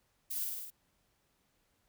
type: noise with echo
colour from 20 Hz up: violet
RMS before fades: -38 dBFS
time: 0.3-0.45 s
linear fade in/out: 10 ms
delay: 51 ms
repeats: 5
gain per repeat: -2 dB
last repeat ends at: 0.705 s
effects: pink hiss -75 dBFS RMS until 1.88 s